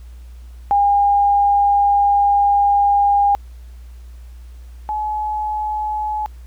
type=tone pair in turn; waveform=sine; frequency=810 / 850.6 Hz; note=G#5 / G#5; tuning=-43 / +41 cents; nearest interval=minor second; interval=84 cents; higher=second; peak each=-11 / -19 dBFS; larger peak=first; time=0.71-3.35 / 4.89-6.26 s; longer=first; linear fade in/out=0 ms; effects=added 60 Hz sine -34 dBFS peak until 6.46 s + pink hiss -55 dBFS RMS until 6.46 s